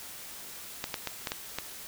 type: clicks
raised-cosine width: 0.2 ms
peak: -14 dBFS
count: 6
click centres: 0.841 / 0.942 / 1.073 / 1.272 / 1.319 / 1.586 s
effects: white hiss -44 dBFS RMS until 1.87 s